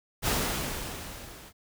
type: noise with level ramp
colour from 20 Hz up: pink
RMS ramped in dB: -25 to -49 dBFS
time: 0.22-1.53 s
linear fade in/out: 50 ms
effects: none